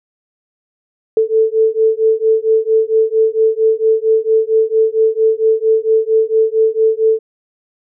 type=beating tone pair; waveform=sine; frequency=440 / 444.4 Hz; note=A4 / A4; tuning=0 / +17 cents; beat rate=4.4 Hz; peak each=-13 dBFS; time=1.17-7.19 s; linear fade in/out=2 ms; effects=none